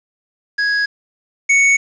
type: tone pair in turn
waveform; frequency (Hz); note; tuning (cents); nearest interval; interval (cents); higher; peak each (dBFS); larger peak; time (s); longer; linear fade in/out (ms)
square; 1661.2 / 2222; G#6 / C#7; 0 / +4; perfect fourth; 504; second; -15 / -10; second; 0.58-0.86 / 1.49-1.77; neither; 10
effects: resampled to 16000 Hz + 7-bit